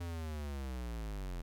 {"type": "linear sweep", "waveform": "square", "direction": "down", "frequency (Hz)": [87.31, 41.76], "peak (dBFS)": -39, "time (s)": [0, 1.42], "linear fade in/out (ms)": 10, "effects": []}